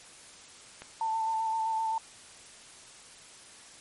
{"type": "click", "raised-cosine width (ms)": 0.3, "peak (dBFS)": -26, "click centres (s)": 0.82}
{"type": "tone with vibrato", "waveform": "sine", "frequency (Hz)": 890, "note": "A5", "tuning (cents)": 20, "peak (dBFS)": -27, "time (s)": [1.01, 1.98], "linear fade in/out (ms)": 2, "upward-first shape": "square", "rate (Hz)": 7.7, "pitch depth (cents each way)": 16}
{"effects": ["white hiss -51 dBFS RMS until 3.8 s", "MP3 48 kbps"]}